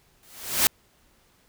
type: noise with exponential growth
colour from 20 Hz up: white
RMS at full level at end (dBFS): -17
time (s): 0.23-0.67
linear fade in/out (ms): 0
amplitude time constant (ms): 95
effects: pink hiss -62 dBFS RMS until 1.48 s